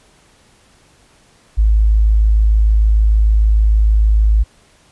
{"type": "tone", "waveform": "sine", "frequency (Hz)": 53.3, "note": "G#1", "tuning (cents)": 46, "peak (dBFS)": -8, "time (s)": [1.57, 4.44], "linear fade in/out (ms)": 20, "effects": ["pink hiss -51 dBFS RMS until 4.91 s", "resampled to 24000 Hz"]}